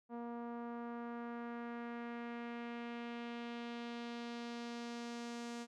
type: tone with low-pass filter sweep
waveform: sawtooth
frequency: 236.5 Hz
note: A#3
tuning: 25 cents sharp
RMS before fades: -45 dBFS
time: 0.09-5.67 s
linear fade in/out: 50 ms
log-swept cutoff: 930 to 7200 Hz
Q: 1.4
effects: none